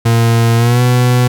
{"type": "tone with pitch glide", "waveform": "40% pulse", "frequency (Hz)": [115.7, 124], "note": ["A#2", "B2"], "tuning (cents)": [-13, 7], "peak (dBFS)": -7, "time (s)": [0.05, 1.28], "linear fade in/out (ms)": 10, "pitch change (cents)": 120, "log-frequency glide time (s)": [0.56, 0.82], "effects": []}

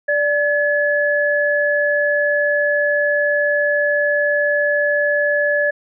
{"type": "tone pair together", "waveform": "sine", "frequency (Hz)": [586, 1707], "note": ["D5", "G#6"], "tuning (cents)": [-4, 47], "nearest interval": "octave + perfect fifth", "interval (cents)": 1851, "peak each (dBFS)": -17, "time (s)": [0.08, 5.71], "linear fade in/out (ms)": 10, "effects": []}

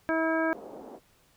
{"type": "harmonic tone", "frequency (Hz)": 323.1, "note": "E4", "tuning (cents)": -35, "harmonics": [1, 2, 3, 4, 5, 7], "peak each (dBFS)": [-28, -29, -35, -36, -31, -42], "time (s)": [0.09, 0.53], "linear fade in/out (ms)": 0}
{"type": "band-pass noise", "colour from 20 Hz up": "white", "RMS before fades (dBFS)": -44, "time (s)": [0.51, 1], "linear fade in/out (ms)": 50, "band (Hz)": [230, 700], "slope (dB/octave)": 24}
{"effects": ["pink hiss -64 dBFS RMS until 1.36 s"]}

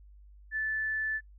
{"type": "tone", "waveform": "sine", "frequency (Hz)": 1749, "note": "A6", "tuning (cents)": -11, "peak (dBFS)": -29, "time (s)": [0.51, 1.21], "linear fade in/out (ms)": 50, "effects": ["noise-tail reverb RT60 0.1 s tail -22 dB re dry", "added 50 Hz sine -51 dBFS peak until 1.38 s"]}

